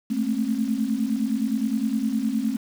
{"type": "tone cluster", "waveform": "sine", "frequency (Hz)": [216, 225.7, 266.5], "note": ["A3", "A3", "C4"], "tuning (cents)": [-32, 44, 32], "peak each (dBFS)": -26, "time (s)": [0.1, 2.57], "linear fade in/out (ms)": 10, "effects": ["7-bit"]}